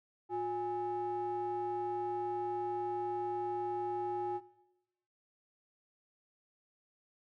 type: ring-modulated tone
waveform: triangle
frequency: 234.1 Hz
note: A#3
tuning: 8 cents sharp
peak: -28 dBFS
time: 0.29-4.41 s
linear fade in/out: 50 ms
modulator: 593 Hz
effects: noise-tail reverb RT60 0.9 s tail -17 dB re dry